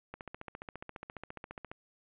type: click train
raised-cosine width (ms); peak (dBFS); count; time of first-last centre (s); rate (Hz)
0.5; -27; 24; 0.14-1.715; 14.6
effects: resampled to 8000 Hz + 10-bit